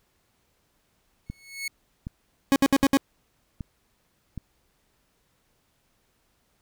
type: tone with exponential growth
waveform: sawtooth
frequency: 2200 Hz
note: C#7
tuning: 14 cents flat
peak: -24 dBFS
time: 1.26-1.68 s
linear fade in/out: 5 ms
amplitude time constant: 90 ms
type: click train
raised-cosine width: 5 ms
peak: -21 dBFS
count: 5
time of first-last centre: 1.3-4.377 s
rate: 1.3 Hz
type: tone bursts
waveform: 40% pulse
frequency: 274.5 Hz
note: C#4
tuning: 17 cents flat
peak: -15 dBFS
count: 5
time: 2.52-2.971 s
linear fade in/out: 0 ms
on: 39 ms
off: 64 ms
effects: pink hiss -69 dBFS RMS until 6.61 s